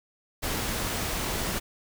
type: noise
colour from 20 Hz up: pink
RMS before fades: -30 dBFS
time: 0.42-1.6 s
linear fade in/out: 20 ms
effects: none